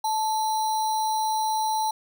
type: tone with sample-and-hold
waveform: sine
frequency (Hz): 872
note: A5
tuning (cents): -16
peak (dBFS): -22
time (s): 0.04-1.91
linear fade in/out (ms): 5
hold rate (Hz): 4900
effects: none